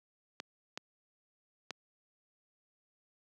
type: clicks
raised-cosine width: 0.2 ms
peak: -21 dBFS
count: 3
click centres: 0.401 / 0.775 / 1.707 s
effects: high-pass 200 Hz 12 dB/octave